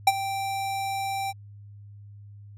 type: tone with ADSR envelope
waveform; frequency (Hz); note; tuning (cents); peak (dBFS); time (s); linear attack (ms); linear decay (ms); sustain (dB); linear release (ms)
square; 783; G5; -2; -13; 0.07-1.33; 5; 38; -15; 33
effects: added 102 Hz sine -43 dBFS peak until 2.57 s + resampled to 32000 Hz